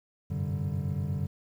triangle tone cluster, 91.9 / 100.4 / 129.3 / 145.4 / 192.3 Hz, F#2 / G2 / C3 / D3 / G3, -11 / +42 / -20 / -17 / -33 cents, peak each -32 / -35 / -37 / -30 / -35 dBFS, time 0.3-1.27 s, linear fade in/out 10 ms, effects 10-bit

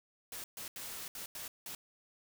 white noise bursts at uneven times, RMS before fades -44 dBFS, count 6, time 0.32-0.44 / 0.57-0.68 / 0.76-1.08 / 1.15-1.26 / 1.35-1.48 / 1.66-1.75 s, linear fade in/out 2 ms, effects none

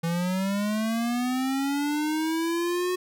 square linear sweep, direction up, 164.81 to 366.5 Hz, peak -25 dBFS, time 0.03-2.96 s, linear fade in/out 10 ms, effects none

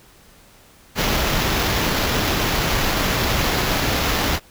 pink noise with sample-and-hold, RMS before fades -20 dBFS, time 0.95-4.4 s, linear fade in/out 50 ms, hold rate 8820 Hz, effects pink hiss -50 dBFS RMS until 4.5 s

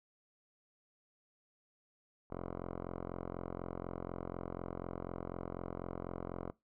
5% pulse tone with low-pass filter, 44.06 Hz, F1, 16 cents sharp, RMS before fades -43 dBFS, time 2.3-6.51 s, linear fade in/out 10 ms, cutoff 920 Hz, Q 3.2, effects noise-tail reverb RT60 0.2 s tail -22 dB re dry

